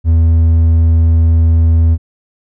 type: tone with hard clipping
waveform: sine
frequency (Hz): 82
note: E2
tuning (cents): -9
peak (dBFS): -7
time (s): 0.04-1.98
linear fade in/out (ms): 50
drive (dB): 3
effects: none